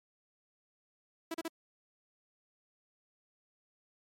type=tone bursts; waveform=sawtooth; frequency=328.5 Hz; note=E4; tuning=6 cents flat; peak=-31 dBFS; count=3; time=1.31-1.481 s; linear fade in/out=5 ms; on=33 ms; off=36 ms; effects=MP3 64 kbps